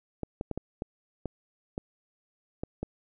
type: clicks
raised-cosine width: 2 ms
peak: -19 dBFS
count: 9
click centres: 0.233 / 0.411 / 0.513 / 0.576 / 0.821 / 1.257 / 1.779 / 2.635 / 2.83 s
effects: none